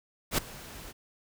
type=noise with ADSR envelope; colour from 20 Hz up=pink; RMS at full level=-24 dBFS; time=0.31-0.93 s; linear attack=71 ms; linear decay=6 ms; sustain=-21 dB; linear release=25 ms; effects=none